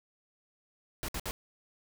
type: noise bursts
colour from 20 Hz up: pink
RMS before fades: -36 dBFS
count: 3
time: 1.03-1.31 s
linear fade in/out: 0 ms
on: 54 ms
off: 59 ms
effects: none